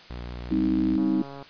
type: tone with vibrato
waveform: sawtooth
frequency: 60.3 Hz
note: B1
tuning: 41 cents flat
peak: -30 dBFS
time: 0.1-0.96 s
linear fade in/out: 0 ms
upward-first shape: triangle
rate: 5.8 Hz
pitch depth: 22 cents each way
type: chord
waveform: sine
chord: C minor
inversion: second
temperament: just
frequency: 196.22 / 261.6 / 314 Hz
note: G3 / C4 / Eb4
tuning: +2 / 0 / +16 cents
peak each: -27 / -26 / -23 dBFS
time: 0.51-1.22 s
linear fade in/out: 5 ms
type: click train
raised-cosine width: 1 ms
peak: -27 dBFS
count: 63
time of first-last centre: 0.98-1.426 s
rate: 139 Hz
effects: white hiss -48 dBFS RMS until 1.49 s + resampled to 11025 Hz